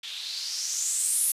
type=noise with low-pass filter sweep; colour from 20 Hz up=violet; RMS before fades=-29 dBFS; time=0.03-1.32 s; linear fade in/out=5 ms; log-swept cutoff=3200 to 11000 Hz; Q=4.4; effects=resampled to 32000 Hz